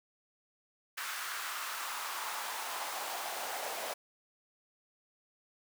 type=noise with high-pass filter sweep; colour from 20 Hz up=pink; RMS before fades=-39 dBFS; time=0.97-3.94 s; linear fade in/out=10 ms; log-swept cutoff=1400 to 620 Hz; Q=2.2; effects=none